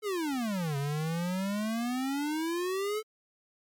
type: exponential two-way sweep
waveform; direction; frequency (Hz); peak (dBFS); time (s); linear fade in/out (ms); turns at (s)
square; down then up; 440 to 137.6 to 440; -30; 0.02-3.03; 50; 0.77
effects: MP3 96 kbps